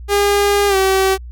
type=tone with pitch glide; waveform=sawtooth; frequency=405.8 to 383.2 Hz; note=G#4 to G4; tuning=-40 to -39 cents; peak=-8 dBFS; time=0.08-1.18 s; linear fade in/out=50 ms; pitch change=-99 cents; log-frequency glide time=0.68-0.76 s; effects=added 60 Hz sine -29 dBFS peak until 1.31 s